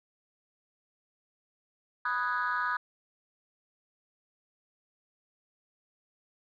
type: chord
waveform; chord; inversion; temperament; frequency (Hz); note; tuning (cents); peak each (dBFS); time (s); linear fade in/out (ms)
sine; G# minor seventh; first; equal; 987.8 / 1244.5 / 1480 / 1661.2; B5 / D#6 / F#6 / G#6; 0 / 0 / 0 / 0; -33 / -31 / -32 / -34; 2.05-2.77; 5
effects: tanh soft clip ceiling -22 dBFS